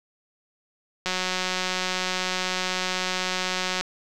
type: click train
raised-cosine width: 0.2 ms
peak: -9 dBFS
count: 507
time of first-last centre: 1.06-3.81 s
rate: 184 Hz
effects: none